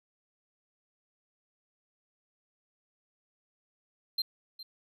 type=tone with echo; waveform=triangle; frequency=4155 Hz; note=C8; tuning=13 cents flat; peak=-26 dBFS; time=4.18-4.22 s; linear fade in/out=5 ms; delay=410 ms; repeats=1; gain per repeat=-15 dB; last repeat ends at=4.63 s; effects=none

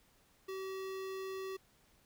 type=tone with notch filter; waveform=square; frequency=382.2 Hz; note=G4; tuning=44 cents flat; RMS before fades=-42 dBFS; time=0.48-1.57 s; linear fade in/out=10 ms; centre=8700 Hz; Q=1.6; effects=pink hiss -69 dBFS RMS until 2.05 s

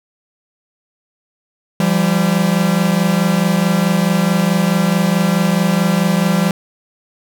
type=tone pair together; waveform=45% pulse; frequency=170.56 / 195.2 Hz; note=F3 / G3; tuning=-41 / -7 cents; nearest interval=major second; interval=234 cents; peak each=-15 / -15 dBFS; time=1.8-6.51 s; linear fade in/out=2 ms; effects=none

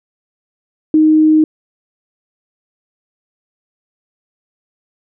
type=tone; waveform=sine; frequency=311.1 Hz; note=D#4; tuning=in tune; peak=-6 dBFS; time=0.94-1.44 s; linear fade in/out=2 ms; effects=none

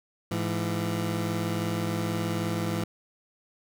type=tone pair together; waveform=20% pulse; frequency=106.2 / 168.76 Hz; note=G#2 / E3; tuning=+39 / +41 cents; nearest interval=minor sixth; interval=802 cents; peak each=-25 dBFS; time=0.31-2.84 s; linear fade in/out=5 ms; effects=none

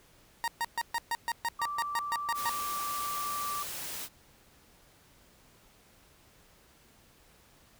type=tone bursts; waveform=30% pulse; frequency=932.3 Hz; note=A#5; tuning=in tune; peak=-26 dBFS; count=13; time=0.44-2.494 s; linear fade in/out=0 ms; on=38 ms; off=130 ms
type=tone; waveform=sine; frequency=1168 Hz; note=D6; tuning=10 cents flat; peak=-33 dBFS; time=1.59-3.63 s; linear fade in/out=5 ms
type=noise; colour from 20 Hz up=white; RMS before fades=-39 dBFS; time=2.34-4.09 s; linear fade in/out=50 ms
effects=pink hiss -61 dBFS RMS until 7.79 s

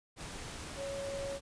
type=tone in noise; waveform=sine; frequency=554.4 Hz; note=C#5; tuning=in tune; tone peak=-37 dBFS; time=0.76-1.4 s; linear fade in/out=50 ms; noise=pink; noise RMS=-44 dBFS; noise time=0.16-1.41 s; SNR=+4 dB; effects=resampled to 22050 Hz

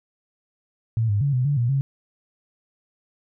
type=tone with pitch steps; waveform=sine; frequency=113.2 / 102.3 / 141.4 / 126.1 / 144 / 119.5 / 137.1 Hz; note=A2 / G#2 / C#3 / B2 / D3 / A#2 / C#3; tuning=+50 / -26 / +35 / +36 / -34 / +43 / -19 cents; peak=-18 dBFS; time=0.97-1.81 s; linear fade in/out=0 ms; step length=120 ms; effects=none

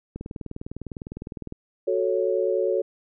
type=click train; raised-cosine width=3 ms; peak=-21 dBFS; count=28; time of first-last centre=0.16-1.524 s; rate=19.8 Hz
type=chord; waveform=sine; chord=F# minor; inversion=none; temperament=equal; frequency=370 / 440 / 554.4 Hz; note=F#4 / A4 / C#5; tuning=0 / 0 / 0 cents; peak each=-25 dBFS; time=1.87-2.82 s; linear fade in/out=10 ms
effects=none

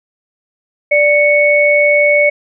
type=tone pair together; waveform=sine; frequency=587.3 / 2217 Hz; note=D5 / C#7; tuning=0 / 0 cents; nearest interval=octave + major seventh; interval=2300 cents; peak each=-10 dBFS; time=0.91-2.3 s; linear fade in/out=10 ms; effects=none

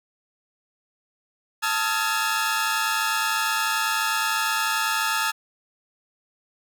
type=tone cluster; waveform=sawtooth; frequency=886 / 1268 / 1376 / 1681 Hz; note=A5 / D#6 / F6 / G#6; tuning=+12 / +32 / -26 / +20 cents; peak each=-24 dBFS; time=1.62-5.32 s; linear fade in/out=20 ms; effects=none

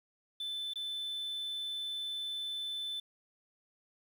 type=tone with dropouts; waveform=sine; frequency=3520 Hz; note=A7; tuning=in tune; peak=-33 dBFS; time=0.4-3 s; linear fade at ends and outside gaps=5 ms; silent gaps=0.736-0.757 s; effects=tanh soft clip ceiling -35 dBFS + 10-bit

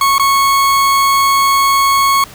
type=tone with dropouts; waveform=40% pulse; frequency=1102 Hz; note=C#6; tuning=11 cents flat; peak=-8 dBFS; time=0.01-2.24 s; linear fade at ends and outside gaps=2 ms; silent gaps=0.182-0.196 s; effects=pink hiss -36 dBFS RMS until 2.34 s

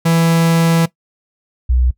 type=tone pair in turn; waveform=45% pulse / sine; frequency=165.6 / 62.28 Hz; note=E3 / B1; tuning=+8 / +15 cents; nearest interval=octave + perfect fourth; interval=1693 cents; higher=first; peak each=-10 dBFS; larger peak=neither; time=0.05-0.86 / 1.69-1.91 s; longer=first; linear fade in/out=10 ms; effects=noise-tail reverb RT60 0.1 s tail -18 dB re dry

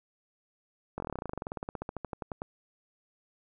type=slowing click train; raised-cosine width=1 ms; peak=-21 dBFS; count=29; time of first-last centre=0.98-2.419 s; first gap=21 ms; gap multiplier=1.06; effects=none

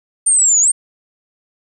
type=exponential two-way sweep; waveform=sine; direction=down then up; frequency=9000 to 6600 to 9000 Hz; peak=-9 dBFS; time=0.26-0.72 s; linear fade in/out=10 ms; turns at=0.61 s; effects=none

